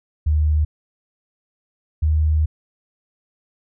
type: tone pair in turn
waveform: sine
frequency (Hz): 76.2 / 77.35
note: D#2 / D#2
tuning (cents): -36 / -10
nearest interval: unison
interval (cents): 26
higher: second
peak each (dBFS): -14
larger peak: neither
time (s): 0.26-0.65 / 2.02-2.46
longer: second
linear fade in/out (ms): 10
effects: none